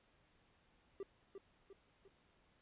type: tone with echo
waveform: triangle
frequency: 392 Hz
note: G4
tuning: in tune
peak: -40 dBFS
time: 1-1.03 s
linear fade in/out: 2 ms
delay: 350 ms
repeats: 3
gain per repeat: -6 dB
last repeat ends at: 2.08 s
effects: pink hiss -73 dBFS RMS until 2.61 s + resampled to 8000 Hz